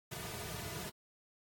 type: noise with comb filter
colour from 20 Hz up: pink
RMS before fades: -43 dBFS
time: 0.11-0.9 s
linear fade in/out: 10 ms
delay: 3.7 ms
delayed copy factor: -0.95
effects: high-pass 60 Hz 12 dB/octave + AAC 64 kbps